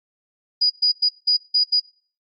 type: tone bursts at uneven times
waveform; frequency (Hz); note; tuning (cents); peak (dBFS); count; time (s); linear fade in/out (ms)
sine; 4911; D#8; -23; -14; 6; 0.61-0.7 / 0.82-0.92 / 1.02-1.09 / 1.27-1.37 / 1.54-1.64 / 1.72-1.8; 10
effects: noise-tail reverb RT60 0.4 s tail -20 dB re dry + Opus 48 kbps